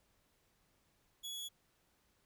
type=tone; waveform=sawtooth; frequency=3374 Hz; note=G#7; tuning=27 cents sharp; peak=-39 dBFS; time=1.23-1.49 s; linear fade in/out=20 ms; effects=pink hiss -75 dBFS RMS until 2.25 s